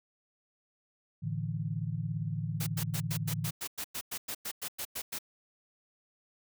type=chord; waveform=sine; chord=A suspended fourth; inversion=none; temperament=equal; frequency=110 / 146.83 / 164.81 Hz; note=A2 / D3 / E3; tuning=0 / 0 / 0 cents; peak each=-36 dBFS; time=1.22-3.51 s; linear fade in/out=20 ms
type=noise bursts; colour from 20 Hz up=white; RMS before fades=-37 dBFS; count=16; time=2.6-5.188 s; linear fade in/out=10 ms; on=68 ms; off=100 ms
effects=none